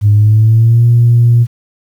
sine tone with pitch glide, 103.83 to 118.58 Hz, G#2 to A#2, 0 to +30 cents, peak -3 dBFS, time 0.01-1.47 s, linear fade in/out 50 ms, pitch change +230 cents, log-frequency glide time 0.12-0.85 s, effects tanh soft clip ceiling 0 dBFS + 7-bit

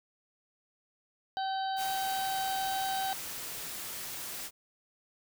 harmonic tone, 770 Hz, G5, 31 cents flat, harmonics 1 / 2 / 4 / 5 / 6, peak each -31 / -42 / -45 / -44 / -47 dBFS, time 1.37-3.13 s, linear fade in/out 0 ms
white noise, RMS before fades -40 dBFS, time 1.76-4.51 s, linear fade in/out 50 ms
effects none

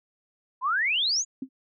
sine exponential sweep, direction up, 968 to 7040 Hz, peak -22 dBFS, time 0.61-1.25 s, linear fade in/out 50 ms
sine tone with exponential decay, 263.2 Hz, C4, 10 cents sharp, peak -26 dBFS, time 1.42-1.49 s, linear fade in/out 5 ms, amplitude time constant 15 ms
effects none

